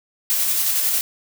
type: noise with tremolo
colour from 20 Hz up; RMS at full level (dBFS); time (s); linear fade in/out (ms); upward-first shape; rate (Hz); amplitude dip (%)
blue; -19; 0.3-1.01; 0; square; 11; 25
effects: none